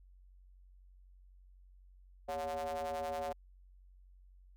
square ring-modulated tone, 80.8 Hz, E2, 34 cents flat, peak -34 dBFS, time 2.28-3.33 s, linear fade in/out 10 ms, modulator 641 Hz, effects added 46 Hz sine -57 dBFS peak until 4.56 s

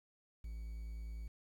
triangle tone with quantisation, 55 Hz, A1, in tune, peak -40 dBFS, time 0.44-1.28 s, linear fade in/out 5 ms, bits 11, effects none

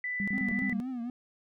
sine tone, 1989 Hz, B6, 12 cents sharp, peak -31 dBFS, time 0.04-0.73 s, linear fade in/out 2 ms
sine tone bursts, 199.4 Hz, G3, 30 cents sharp, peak -30 dBFS, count 6, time 0.2-0.801 s, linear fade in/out 0 ms, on 76 ms, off 29 ms
triangle tone with vibrato, 246.9 Hz, B3, in tune, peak -31 dBFS, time 0.33-1.1 s, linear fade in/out 2 ms, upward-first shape triangle, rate 4 Hz, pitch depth 130 cents each way
clicks, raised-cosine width 2 ms, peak -33 dBFS, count 2, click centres 0.493 / 0.511 s
effects none

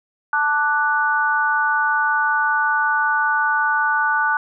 sine chord, D major, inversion second, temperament equal, 880 / 1174.7 / 1480 Hz, A5 / D6 / F#6, 0 / 0 / 0 cents, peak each -21 / -23 / -18 dBFS, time 0.33-4.37 s, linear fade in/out 2 ms, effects none

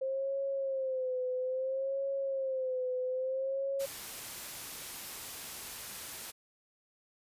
sine tone with vibrato, 527 Hz, C5, 12 cents sharp, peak -31 dBFS, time 0.01-3.86 s, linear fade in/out 10 ms, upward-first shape sine, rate 0.6 Hz, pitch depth 69 cents each way
white noise, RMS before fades -43 dBFS, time 3.79-6.32 s, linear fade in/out 20 ms
effects resampled to 32000 Hz

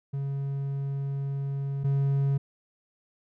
triangle tone pair in turn, 138.59 / 138.59 Hz, C#3 / C#3, 0 / 0 cents, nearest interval unison, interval 0 cents, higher neither, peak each -26 / -20 dBFS, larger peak second, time 0.13-1.84 / 1.84-2.38 s, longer first, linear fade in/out 10 ms, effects none

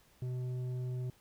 sine tone with tanh clipping, 126 Hz, B2, 35 cents sharp, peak -36 dBFS, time 0.22-1.1 s, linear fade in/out 2 ms, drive 8 dB, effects pink hiss -66 dBFS RMS until 1.2 s

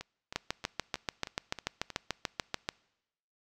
two click trains, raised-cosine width 0.2 ms, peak -23 / -13 dBFS, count 7 / 17, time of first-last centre 0.01-1.903 / 0.36-2.689 s, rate 3.17 / 6.87 Hz, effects noise-tail reverb RT60 0.9 s tail -24 dB re dry

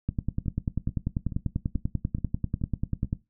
two click trains, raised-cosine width 5 ms, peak -14 / -22 dBFS, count 32 / 7, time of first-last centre 0.09-3.129 / 0.46-3.046 s, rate 10.2 / 2.32 Hz, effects noise-tail reverb RT60 0.2 s tail -17 dB re dry

